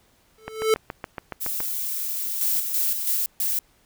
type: tone with exponential growth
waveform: square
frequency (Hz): 438.9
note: A4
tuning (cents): -4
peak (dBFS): -14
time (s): 0.38-0.74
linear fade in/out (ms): 1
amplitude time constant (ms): 77
type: click train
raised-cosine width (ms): 0.5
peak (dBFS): -15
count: 9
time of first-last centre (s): 0.48-1.604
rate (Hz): 7.12
type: noise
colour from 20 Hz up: violet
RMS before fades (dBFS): -28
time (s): 1.4-3.17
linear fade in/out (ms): 20
type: noise bursts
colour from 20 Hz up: violet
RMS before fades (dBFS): -24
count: 4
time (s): 2.41-3.59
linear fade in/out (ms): 2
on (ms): 190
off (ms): 140
effects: pink hiss -61 dBFS RMS until 3.85 s